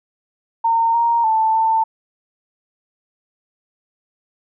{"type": "tone with pitch steps", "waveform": "sine", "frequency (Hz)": [915, 933, 883, 892], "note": ["A#5", "A#5", "A5", "A5"], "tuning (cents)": [-32, 1, 6, 23], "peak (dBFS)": -13, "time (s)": [0.64, 1.84], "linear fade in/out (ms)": 10, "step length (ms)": 300, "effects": []}